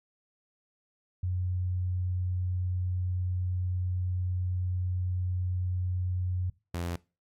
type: tone pair in turn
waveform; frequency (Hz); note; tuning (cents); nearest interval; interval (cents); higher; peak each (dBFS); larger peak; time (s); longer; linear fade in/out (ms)
sine / sawtooth; 90.9 / 86.25; F#2 / F2; -30 / -21; minor second; 91; first; -27; neither; 1.23-6.5 / 6.74-6.96; first; 5
effects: noise-tail reverb RT60 0.3 s tail -21 dB re dry + MP3 64 kbps